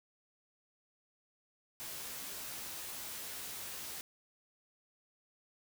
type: noise with comb filter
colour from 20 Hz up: white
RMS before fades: -44 dBFS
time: 1.8-4.01 s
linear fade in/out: 0 ms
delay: 15 ms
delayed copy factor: +0.55
effects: none